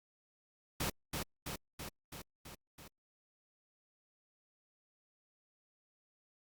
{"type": "noise with echo", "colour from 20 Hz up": "pink", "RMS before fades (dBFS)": -36, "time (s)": [0.8, 0.9], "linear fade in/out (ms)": 5, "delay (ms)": 330, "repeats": 6, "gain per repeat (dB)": -3, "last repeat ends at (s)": 2.88, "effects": ["Opus 48 kbps"]}